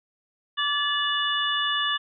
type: tone cluster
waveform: sine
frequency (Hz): 1161 / 1726 / 2923 / 3505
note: D6 / A6 / F#7 / A7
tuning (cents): -20 / -34 / -22 / -7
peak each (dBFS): -28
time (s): 0.57-1.98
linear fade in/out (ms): 20
effects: none